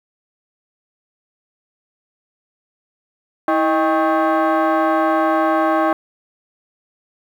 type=tone with frequency modulation; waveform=sine; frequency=150.2 Hz; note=D3; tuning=39 cents sharp; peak=-12 dBFS; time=3.48-5.93 s; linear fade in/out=2 ms; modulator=474 Hz; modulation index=2.4; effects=tanh soft clip ceiling -10 dBFS + 8-bit